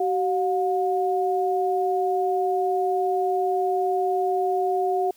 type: tone pair together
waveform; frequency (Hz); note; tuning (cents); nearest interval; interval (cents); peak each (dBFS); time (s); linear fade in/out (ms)
sine; 379.6 / 718.7; F#4 / F5; +44 / +49; major seventh; 1105; -23; 0-5.11; 5
effects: white hiss -57 dBFS RMS until 5.16 s